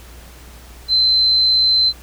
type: tone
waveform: sine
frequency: 4079 Hz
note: C8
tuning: 45 cents flat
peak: -11 dBFS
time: 0.88-1.93 s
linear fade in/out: 50 ms
effects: added 60 Hz sine -38 dBFS peak until 2.02 s + pink hiss -43 dBFS RMS until 2.02 s